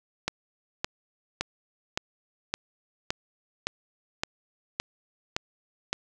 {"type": "click train", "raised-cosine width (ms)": 0.2, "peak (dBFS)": -9, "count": 11, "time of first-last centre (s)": [0.28, 5.93], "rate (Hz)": 1.77, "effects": []}